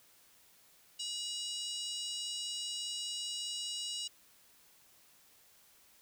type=harmonic tone with a mistuned harmonic; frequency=965 Hz; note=B5; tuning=40 cents flat; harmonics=3 / 4 / 5 / 6 / 7 / 8 / 9; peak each=-40 / -45 / -47 / -46 / -49 / -48 / -48 dBFS; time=0.99-4.08 s; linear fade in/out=10 ms; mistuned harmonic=6; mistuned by=-79 cents; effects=white hiss -64 dBFS RMS until 6.01 s